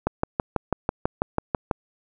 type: click train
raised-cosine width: 1 ms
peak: -7 dBFS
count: 11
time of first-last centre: 0.07-1.712 s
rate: 6.09 Hz
effects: none